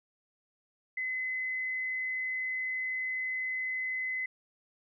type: tone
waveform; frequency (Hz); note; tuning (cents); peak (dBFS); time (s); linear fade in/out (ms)
sine; 2033; B6; +50; -31; 0.97-4.26; 5
effects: none